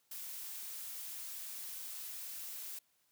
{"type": "noise", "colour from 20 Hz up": "blue", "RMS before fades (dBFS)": -45, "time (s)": [0.11, 2.79], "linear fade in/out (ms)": 5, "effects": ["white hiss -75 dBFS RMS until 3.11 s", "high-pass 60 Hz 12 dB/octave"]}